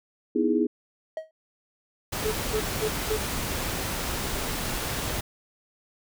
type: chord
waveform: sine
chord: E major seventh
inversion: second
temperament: equal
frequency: 246.9 / 311.1 / 329.6 / 415.3 Hz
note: B3 / D#4 / E4 / G#4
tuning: 0 / 0 / 0 / 0 cents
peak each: -26 dBFS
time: 0.35-0.67 s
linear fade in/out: 10 ms
type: tone with exponential decay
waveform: triangle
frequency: 635 Hz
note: D#5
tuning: 35 cents sharp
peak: -24 dBFS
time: 1.17-1.31 s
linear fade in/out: 2 ms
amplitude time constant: 30 ms
type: noise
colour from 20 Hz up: pink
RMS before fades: -30 dBFS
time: 2.12-5.21 s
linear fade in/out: 10 ms
type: tone bursts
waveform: triangle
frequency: 431.4 Hz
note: A4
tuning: 34 cents flat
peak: -22 dBFS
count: 4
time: 2.24-3.176 s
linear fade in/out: 20 ms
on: 84 ms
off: 200 ms
effects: none